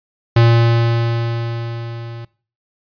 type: tone with level ramp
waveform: square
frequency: 116.54 Hz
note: A#2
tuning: in tune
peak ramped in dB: -8 to -30 dBFS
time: 0.36-2.25 s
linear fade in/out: 5 ms
effects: noise-tail reverb RT60 0.4 s tail -21 dB re dry + resampled to 11025 Hz